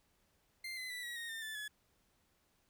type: tone with pitch steps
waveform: 30% pulse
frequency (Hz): 2093 / 2032 / 1973.2 / 1916 / 1860.3 / 1806.3 / 1753.9 / 1703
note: C7 / B6 / B6 / A#6 / A#6 / A6 / A6 / G#6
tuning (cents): 0 / +49 / -2 / +47 / -4 / +45 / -6 / +43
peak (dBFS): -39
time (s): 0.64-1.68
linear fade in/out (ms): 5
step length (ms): 130
effects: pink hiss -75 dBFS RMS until 2.69 s